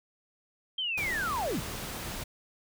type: linear sweep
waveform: sine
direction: down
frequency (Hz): 3200 to 110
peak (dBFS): -29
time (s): 0.78-1.6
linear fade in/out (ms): 5
type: noise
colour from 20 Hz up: pink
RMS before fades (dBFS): -38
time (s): 0.97-2.24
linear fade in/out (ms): 10
effects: none